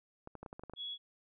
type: clicks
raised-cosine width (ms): 1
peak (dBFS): -32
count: 9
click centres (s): 0.274 / 0.353 / 0.43 / 0.462 / 0.529 / 0.595 / 0.636 / 0.697 / 0.736
type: tone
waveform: sine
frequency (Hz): 3361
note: G#7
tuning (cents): +20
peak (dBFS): -39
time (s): 0.76-0.98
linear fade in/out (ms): 50
effects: none